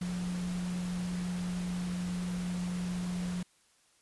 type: tone in noise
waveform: sine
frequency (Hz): 178.9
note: F3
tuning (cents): +42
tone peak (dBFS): -32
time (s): 0.01-3.43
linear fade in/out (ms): 5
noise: pink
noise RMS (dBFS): -45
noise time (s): 0.01-3.43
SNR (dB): +10
effects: white hiss -67 dBFS RMS until 4.01 s + resampled to 24000 Hz